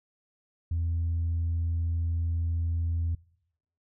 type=tone; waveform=sine; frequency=83.6 Hz; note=E2; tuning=25 cents sharp; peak=-24 dBFS; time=0.71-3.15 s; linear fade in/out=5 ms; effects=noise-tail reverb RT60 0.8 s tail -25 dB re dry + tanh soft clip ceiling -23 dBFS